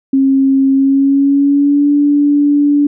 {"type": "tone with pitch glide", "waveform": "sine", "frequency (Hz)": [270, 289.4], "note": ["C#4", "D4"], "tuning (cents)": [-45, -25], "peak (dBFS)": -7, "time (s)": [0.13, 2.87], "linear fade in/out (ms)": 5, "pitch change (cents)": 120, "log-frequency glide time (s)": [0.73, 1.91], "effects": []}